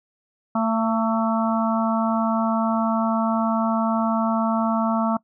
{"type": "harmonic tone with a mistuned harmonic", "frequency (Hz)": 224.6, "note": "A3", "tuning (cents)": 36, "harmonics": [1, 3, 4, 5, 6], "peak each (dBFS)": [-21, -26, -27, -28, -29], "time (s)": [0.55, 5.17], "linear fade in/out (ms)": 5, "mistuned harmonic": 6, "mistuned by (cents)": -31, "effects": ["noise-tail reverb RT60 0.1 s tail -22 dB re dry"]}